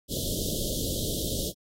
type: band-stop noise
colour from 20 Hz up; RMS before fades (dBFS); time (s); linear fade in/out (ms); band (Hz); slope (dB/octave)
pink; -31; 0.08-1.53; 50; 630 to 3100; 96
effects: AAC 48 kbps